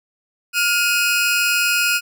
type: tone pair together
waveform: sawtooth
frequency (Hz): 1417 / 2521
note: F6 / D#7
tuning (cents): +25 / +22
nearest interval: minor seventh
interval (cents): 997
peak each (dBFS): -15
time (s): 0.53-2.01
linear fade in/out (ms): 50
effects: none